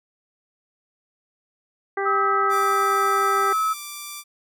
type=harmonic tone; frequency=394.5 Hz; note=G4; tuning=11 cents sharp; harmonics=1 / 2 / 3 / 4 / 5; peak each=-25 / -28 / -30 / -31 / -32 dBFS; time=1.97-3.53 s; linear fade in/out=5 ms
type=tone with pitch glide; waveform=sine; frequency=1284 to 1292.2 Hz; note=E6 to E6; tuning=-46 to -35 cents; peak=-19 dBFS; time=2.05-3.74 s; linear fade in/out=20 ms; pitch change=+11 cents; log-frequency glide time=2.72-3.58 s
type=tone; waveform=5% pulse; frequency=1174.7 Hz; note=D6; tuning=in tune; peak=-21 dBFS; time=2.49-4.24 s; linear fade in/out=50 ms
effects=none